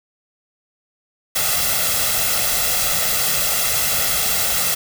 white noise with comb filter, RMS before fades -19 dBFS, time 1.35-4.75 s, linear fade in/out 10 ms, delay 1.5 ms, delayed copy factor +0.7, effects none

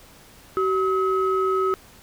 sine tone pair together, 380.1 / 1280 Hz, F#4 / D#6, +47 / +49 cents, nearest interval octave + major sixth, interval 2102 cents, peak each -20 / -22 dBFS, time 0.57-1.74 s, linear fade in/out 0 ms, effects tanh soft clip ceiling -12 dBFS + pink hiss -49 dBFS RMS until 2.02 s

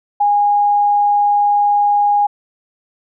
sine tone, 821 Hz, G#5, 20 cents flat, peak -10 dBFS, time 0.2-2.27 s, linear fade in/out 10 ms, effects none

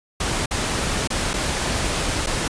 pink noise with dropouts, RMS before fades -23 dBFS, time 0.2-2.48 s, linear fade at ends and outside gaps 5 ms, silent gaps 0.459-0.509 / 1.075-1.102 / 1.334-1.338 / 2.263-2.269 s, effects resampled to 22050 Hz

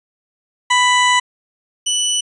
20% pulse tone pair in turn, 991 / 2970 Hz, B5 / F#7, +6 / +6 cents, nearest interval octave + perfect fifth, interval 1900 cents, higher second, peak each -6 / -10 dBFS, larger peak first, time 0.7-1.2 / 1.86-2.21 s, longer first, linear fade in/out 10 ms, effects resampled to 22050 Hz

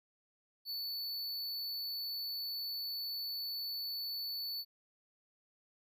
square tone, 4469 Hz, C#8, 13 cents sharp, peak -38 dBFS, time 0.65-4.65 s, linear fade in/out 50 ms, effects none

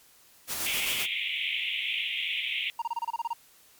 white noise with tremolo, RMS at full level -31 dBFS, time 0.47-1.07 s, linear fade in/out 50 ms, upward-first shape square, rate 7.6 Hz, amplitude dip 30%
pink band-pass noise, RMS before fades -31 dBFS, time 0.66-2.7 s, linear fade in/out 0 ms, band 2100 to 3500 Hz, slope 96 dB/octave
triangle tone bursts, 931 Hz, A#5, 2 cents flat, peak -25 dBFS, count 10, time 2.79-3.333 s, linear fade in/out 5 ms, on 30 ms, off 27 ms
effects white hiss -58 dBFS RMS until 3.79 s + MP3 96 kbps

